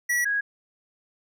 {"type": "tone pair in turn", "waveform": ["square", "sine"], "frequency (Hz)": [1936, 1653.1], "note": ["B6", "G#6"], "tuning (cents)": [-35, -8], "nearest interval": "minor third", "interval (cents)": 273, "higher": "first", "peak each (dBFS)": -22, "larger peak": "neither", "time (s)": [[0.09, 0.25], [0.25, 0.41]], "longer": "neither", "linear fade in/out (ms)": 10, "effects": []}